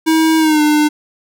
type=tone with pitch glide; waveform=square; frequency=320 to 300.3 Hz; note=D#4 to D4; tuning=+49 to +39 cents; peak=-10 dBFS; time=0.06-0.89 s; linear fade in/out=20 ms; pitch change=-110 cents; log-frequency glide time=0.38-0.62 s; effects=none